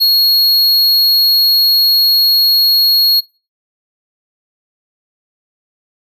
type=tone; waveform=square; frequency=4310 Hz; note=C#8; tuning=49 cents flat; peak=-8 dBFS; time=0-3.21 s; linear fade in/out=20 ms; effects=noise-tail reverb RT60 0.3 s tail -21 dB re dry